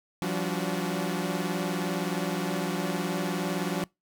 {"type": "tone cluster", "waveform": "sawtooth", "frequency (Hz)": [171.8, 191.2, 288.4, 364.3], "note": ["F3", "G3", "D4", "F#4"], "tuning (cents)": [-28, -43, -31, -27], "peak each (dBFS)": [-28, -29, -30, -32], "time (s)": [0.22, 3.84], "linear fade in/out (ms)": 0, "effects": ["noise-tail reverb RT60 0.2 s tail -24 dB re dry"]}